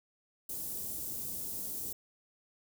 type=band-stop noise; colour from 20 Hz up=white; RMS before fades=-39 dBFS; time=0.49-1.93 s; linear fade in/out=5 ms; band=380 to 9200 Hz; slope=12 dB/octave; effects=none